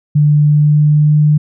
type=tone with pitch glide; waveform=sine; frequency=148.4 to 150.38 Hz; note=D3 to D3; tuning=+18 to +41 cents; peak=-6 dBFS; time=0.15-1.38 s; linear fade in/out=10 ms; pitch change=+23 cents; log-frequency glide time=0.4-1.1 s; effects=none